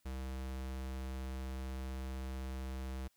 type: tone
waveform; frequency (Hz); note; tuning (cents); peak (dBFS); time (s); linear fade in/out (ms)
square; 65.41; C2; 0; -40; 0.05-3.08; 10
effects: white hiss -75 dBFS RMS until 3.16 s

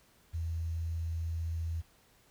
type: tone with quantisation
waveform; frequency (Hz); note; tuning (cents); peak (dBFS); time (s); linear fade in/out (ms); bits
sine; 82.41; E2; 0; -32; 0.33-1.82; 20; 10
effects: pink hiss -65 dBFS RMS until 2.3 s

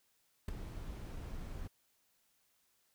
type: noise with ADSR envelope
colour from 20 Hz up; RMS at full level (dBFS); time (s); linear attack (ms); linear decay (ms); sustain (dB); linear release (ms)
brown; -32; 0.48-1.68; 6; 8; -12; 16
effects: white hiss -75 dBFS RMS until 2.94 s

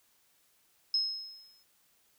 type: tone with exponential decay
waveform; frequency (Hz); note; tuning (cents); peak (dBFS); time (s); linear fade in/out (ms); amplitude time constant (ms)
sine; 5160; E8; -38; -24; 0.94-1.63; 2; 150
effects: white hiss -69 dBFS RMS until 2.18 s

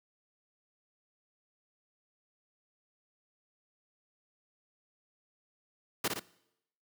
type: noise with echo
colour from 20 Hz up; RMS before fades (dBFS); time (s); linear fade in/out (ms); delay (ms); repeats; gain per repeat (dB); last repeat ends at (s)
pink; -30; 6.04-6.08; 5; 58; 2; -4; 6.196
effects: noise-tail reverb RT60 0.8 s tail -21 dB re dry + high-pass 150 Hz 12 dB/octave

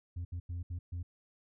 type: tone bursts at uneven times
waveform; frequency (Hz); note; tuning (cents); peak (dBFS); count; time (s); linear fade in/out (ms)
sine; 87.31; F2; 0; -33; 5; 0.16-0.25 / 0.32-0.4 / 0.49-0.63 / 0.7-0.79 / 0.92-1.03; 10
effects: tanh soft clip ceiling -35 dBFS

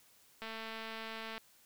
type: click train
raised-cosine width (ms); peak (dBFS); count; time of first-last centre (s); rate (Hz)
0.3; -28; 215; 0.42-1.38; 223
effects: white hiss -65 dBFS RMS until 1.65 s

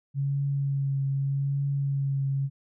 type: tone with vibrato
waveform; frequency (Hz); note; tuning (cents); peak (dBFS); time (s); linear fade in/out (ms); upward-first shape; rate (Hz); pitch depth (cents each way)
sine; 138.59; C#3; 0; -24; 0.14-2.5; 50; triangle; 0.82; 23
effects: none

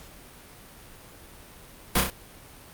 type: noise with echo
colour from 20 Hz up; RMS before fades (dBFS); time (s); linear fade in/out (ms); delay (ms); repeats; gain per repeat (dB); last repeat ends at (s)
pink; -21; 1.95-2.01; 5; 31; 3; -4; 2.103
effects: pink hiss -48 dBFS RMS until 2.73 s + Opus 48 kbps

